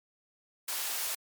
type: high-pass noise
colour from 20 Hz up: white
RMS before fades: -34 dBFS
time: 0.68-1.15 s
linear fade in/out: 5 ms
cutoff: 570 Hz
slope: 12 dB/octave
effects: MP3 96 kbps

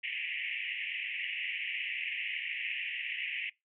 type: band-pass noise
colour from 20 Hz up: white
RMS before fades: -37 dBFS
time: 0.03-3.5 s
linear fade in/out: 10 ms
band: 1900 to 2900 Hz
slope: 96 dB/octave
effects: noise-tail reverb RT60 0.2 s tail -23 dB re dry

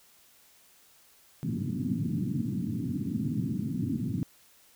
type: band-pass noise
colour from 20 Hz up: white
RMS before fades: -31 dBFS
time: 1.43-4.23 s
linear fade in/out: 0 ms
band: 100 to 280 Hz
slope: 48 dB/octave
effects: white hiss -60 dBFS RMS until 4.75 s

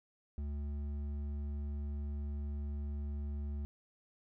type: tone with hard clipping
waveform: triangle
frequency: 72.2 Hz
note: D2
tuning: 29 cents flat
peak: -38 dBFS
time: 0.38-3.65 s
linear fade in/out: 0 ms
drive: 11 dB
effects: none

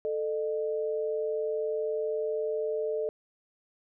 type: tone pair together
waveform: sine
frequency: 440 / 608 Hz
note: A4 / D#5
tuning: 0 / -40 cents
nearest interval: tritone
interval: 560 cents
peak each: -29 / -33 dBFS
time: 0.05-3.09 s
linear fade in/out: 0 ms
effects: none

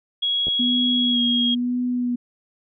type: tone with pitch glide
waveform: sine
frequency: 3322 to 3272 Hz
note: G#7 to G#7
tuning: 0 to -26 cents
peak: -19 dBFS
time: 0.22-1.55 s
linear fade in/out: 10 ms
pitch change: -26 cents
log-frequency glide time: 1.12-1.18 s
type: clicks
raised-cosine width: 2 ms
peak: -20 dBFS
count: 2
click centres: 0.47 / 0.483 s
type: tone with vibrato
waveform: sine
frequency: 244.1 Hz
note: B3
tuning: 20 cents flat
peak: -20 dBFS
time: 0.59-2.16 s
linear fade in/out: 10 ms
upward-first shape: sine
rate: 1 Hz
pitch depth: 26 cents each way
effects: none

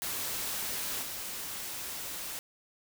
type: noise with level steps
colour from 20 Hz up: white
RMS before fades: -35 / -39 dBFS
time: 0.02-2.39 s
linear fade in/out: 0 ms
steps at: 1.02 s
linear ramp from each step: 10 ms
effects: none

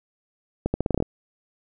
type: accelerating click train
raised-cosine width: 2 ms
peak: -9 dBFS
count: 9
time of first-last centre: 0.66-1.025 s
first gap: 80 ms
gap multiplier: 0.83
effects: none

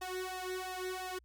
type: tone with flanger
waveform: sawtooth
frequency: 370 Hz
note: F#4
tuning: in tune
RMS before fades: -40 dBFS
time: 0.01-1.19 s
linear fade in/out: 10 ms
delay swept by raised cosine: 1.1 to 2.2 ms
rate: 2.9 Hz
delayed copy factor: +0.9
effects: added 60 Hz sine -62 dBFS peak until 1.24 s

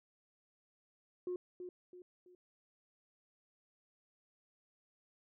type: tone with echo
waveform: sine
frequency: 360.1 Hz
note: F#4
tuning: 47 cents flat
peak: -35 dBFS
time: 1.27-1.36 s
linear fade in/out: 2 ms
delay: 330 ms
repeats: 3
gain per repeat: -8 dB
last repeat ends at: 2.35 s
effects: tanh soft clip ceiling -33 dBFS

